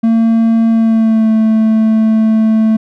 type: tone with pitch glide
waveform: triangle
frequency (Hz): 226.8 to 220.2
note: A#3 to A3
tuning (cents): -47 to +2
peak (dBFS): -5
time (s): 0.03-2.77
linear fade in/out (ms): 10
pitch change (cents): -51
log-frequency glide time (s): 0.69-1.3
effects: none